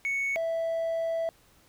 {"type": "tone pair in turn", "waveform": "triangle", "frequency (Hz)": [2217, 659.1], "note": ["C#7", "E5"], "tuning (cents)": [0, 0], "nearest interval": "octave + major sixth", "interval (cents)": 2100, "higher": "first", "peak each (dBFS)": -24, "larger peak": "neither", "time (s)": [[0.05, 0.36], [0.36, 1.29]], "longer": "second", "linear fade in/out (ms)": 0, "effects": ["tanh soft clip ceiling -21 dBFS", "pink hiss -61 dBFS RMS until 1.68 s"]}